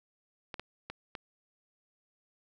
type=clicks; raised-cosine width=0.3 ms; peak=-23 dBFS; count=4; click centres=0.542 / 0.596 / 0.9 / 1.152 s; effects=none